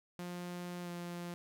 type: tone with pitch glide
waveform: sawtooth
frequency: 176.7 to 174.07 Hz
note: F3 to F3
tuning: +21 to -5 cents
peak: -37 dBFS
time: 0.19-1.34 s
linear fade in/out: 0 ms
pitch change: -26 cents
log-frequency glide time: 0.82-0.89 s
effects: none